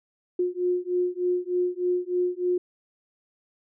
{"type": "beating tone pair", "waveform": "sine", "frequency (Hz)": [357.1, 360.4], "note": ["F4", "F#4"], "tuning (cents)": [39, -45], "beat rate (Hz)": 3.3, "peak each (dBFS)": -26, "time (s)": [0.39, 2.58], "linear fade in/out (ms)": 5, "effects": []}